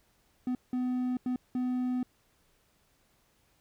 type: tone bursts at uneven times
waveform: triangle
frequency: 251.1 Hz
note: B3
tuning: 29 cents sharp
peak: -26 dBFS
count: 4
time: 0.47-0.55 / 0.73-1.17 / 1.26-1.36 / 1.55-2.03 s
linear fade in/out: 2 ms
effects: pink hiss -69 dBFS RMS until 3.6 s